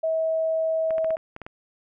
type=tone; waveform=sine; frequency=644 Hz; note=E5; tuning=41 cents flat; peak=-21 dBFS; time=0.03-1.16 s; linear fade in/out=10 ms
type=clicks; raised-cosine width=0.5 ms; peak=-22 dBFS; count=8; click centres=0.907 / 0.982 / 1.045 / 1.106 / 1.169 / 1.364 / 1.417 / 1.465 s
effects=none